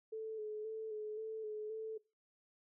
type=tone with vibrato; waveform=sine; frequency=433.5 Hz; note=A4; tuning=26 cents flat; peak=-40 dBFS; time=0.12-1.98 s; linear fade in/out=10 ms; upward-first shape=square; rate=1.9 Hz; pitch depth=27 cents each way; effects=noise-tail reverb RT60 0.3 s tail -22 dB re dry